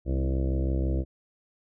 harmonic tone with a mistuned harmonic, 66 Hz, C2, 16 cents sharp, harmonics 1 / 2 / 3 / 4 / 5 / 6 / 7 / 8 / 9 / 10, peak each -25 / -32 / -38 / -38 / -34 / -43 / -42 / -41 / -43 / -50 dBFS, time 0.05-1.05 s, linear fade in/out 50 ms, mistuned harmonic 4, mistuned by -19 cents, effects none

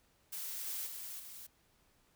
blue noise with level steps, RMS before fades -42 / -40 / -45 / -50 dBFS, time 0.32-1.47 s, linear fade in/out 10 ms, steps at 0.66 / 0.86 / 1.19 s, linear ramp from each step 10 ms, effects pink hiss -71 dBFS RMS until 2.15 s

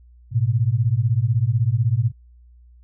sine beating tone pair, 107.8 / 123.8 Hz, A2 / B2, -35 / +5 cents, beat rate 16 Hz, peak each -19 dBFS, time 0.31-2.12 s, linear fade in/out 50 ms, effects added 60 Hz sine -46 dBFS peak until 2.83 s

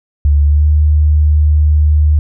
sine tone with pitch glide, 72.6 to 75.46 Hz, D2 to D2, -19 to +48 cents, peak -6 dBFS, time 0.25-2.19 s, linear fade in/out 0 ms, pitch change +67 cents, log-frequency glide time 0.44-0.68 s, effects none

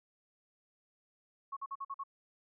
sine tone bursts, 1100 Hz, C#6, 14 cents flat, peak -37 dBFS, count 6, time 1.52-2.037 s, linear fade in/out 10 ms, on 47 ms, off 47 ms, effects none

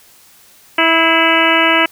harmonic tone with a mistuned harmonic, 327 Hz, E4, 14 cents flat, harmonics 1 / 2 / 3 / 4 / 5 / 6 / 7 / 8 / 9, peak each -18 / -18 / -18 / -18 / -18 / -18 / -18 / -18 / -18 dBFS, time 0.78-1.86 s, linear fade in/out 5 ms, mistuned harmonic 6, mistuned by +46 cents, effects white hiss -46 dBFS RMS until 1.91 s

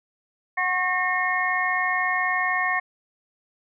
sine tone cluster, 736 / 1089 / 1828 / 2162 Hz, F#5 / C#6 / A#6 / C#7, -9 / -31 / -34 / -44 cents, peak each -28 / -27 / -24 / -28 dBFS, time 0.57-2.8 s, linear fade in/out 10 ms, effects none

